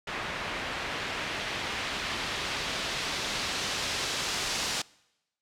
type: noise with low-pass filter sweep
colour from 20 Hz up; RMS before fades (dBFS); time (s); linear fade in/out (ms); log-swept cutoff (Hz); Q
white; -33; 0.07-4.82; 5; 2200 to 5800; 0.95
effects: noise-tail reverb RT60 0.9 s tail -24 dB re dry